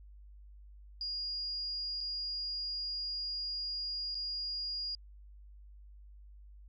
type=tone with dropouts; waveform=sine; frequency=4850 Hz; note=D#8; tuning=45 cents flat; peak=-35 dBFS; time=1.01-4.95 s; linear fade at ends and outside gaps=1 ms; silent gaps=2.006-2.01 / 4.146-4.152 s; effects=added 50 Hz sine -51 dBFS peak until 6.68 s